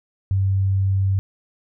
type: tone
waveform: sine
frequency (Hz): 96.7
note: G2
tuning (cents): -23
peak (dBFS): -16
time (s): 0.31-1.19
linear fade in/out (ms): 0
effects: none